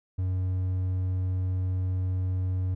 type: tone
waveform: triangle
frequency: 92.5 Hz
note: F#2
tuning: in tune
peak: -23 dBFS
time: 0.18-2.75 s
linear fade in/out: 10 ms
effects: none